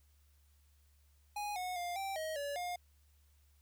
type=tone with pitch steps; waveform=square; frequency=828 / 730 / 703 / 780 / 631 / 571 / 711 Hz; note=G#5 / F#5 / F5 / G5 / D#5 / D5 / F5; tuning=-5 / -24 / +11 / -9 / +24 / -49 / +31 cents; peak=-38 dBFS; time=1.36-2.76 s; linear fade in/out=5 ms; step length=200 ms; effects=added 72 Hz sine -65 dBFS peak until 3.61 s + white hiss -75 dBFS RMS until 3.61 s